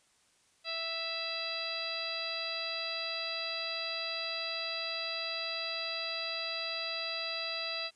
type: harmonic tone with a mistuned harmonic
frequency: 659.3 Hz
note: E5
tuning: in tune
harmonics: 1 / 2 / 3 / 4 / 5 / 6 / 7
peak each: -43 / -45 / -46 / -40 / -47 / -39 / -40 dBFS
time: 0.64-7.91 s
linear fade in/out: 50 ms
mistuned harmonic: 7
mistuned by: +62 cents
effects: white hiss -68 dBFS RMS until 7.95 s + resampled to 22050 Hz